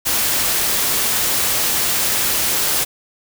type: noise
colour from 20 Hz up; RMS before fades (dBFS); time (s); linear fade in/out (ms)
white; -18; 0.05-2.85; 20
effects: none